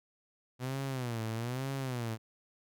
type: tone with vibrato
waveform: sawtooth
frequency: 123.3 Hz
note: B2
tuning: 2 cents flat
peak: -30 dBFS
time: 0.59-2.18 s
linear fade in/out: 50 ms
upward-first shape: sine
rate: 1.1 Hz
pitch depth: 180 cents each way
effects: none